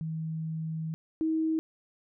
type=tone pair in turn; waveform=sine; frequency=159.9 / 318.9 Hz; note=D#3 / D#4; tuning=+48 / +43 cents; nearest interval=octave; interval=1195 cents; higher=second; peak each=-31 / -25 dBFS; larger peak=second; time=0.01-0.94 / 1.21-1.59 s; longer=first; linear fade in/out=0 ms; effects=none